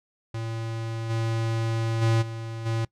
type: tone with level steps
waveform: square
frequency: 113.5 Hz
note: A#2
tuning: 46 cents flat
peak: -30 / -25 / -20 / -33 / -25 dBFS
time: 0.34-2.85 s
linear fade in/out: 5 ms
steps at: 1.09 / 2.01 / 2.21 / 2.65 s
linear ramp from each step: 20 ms
effects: noise-tail reverb RT60 0.1 s tail -22 dB re dry + low-pass 7000 Hz 12 dB/octave